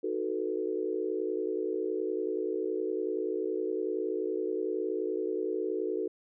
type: chord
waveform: sine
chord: B dominant seventh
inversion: first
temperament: equal with one note detuned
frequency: 311.1 / 370 / 440 / 491.3 Hz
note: D#4 / F#4 / A4 / B4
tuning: 0 / 0 / 0 / -9 cents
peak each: -37 / -33 / -33 / -39 dBFS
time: 0.03-6.08 s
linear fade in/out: 10 ms
effects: none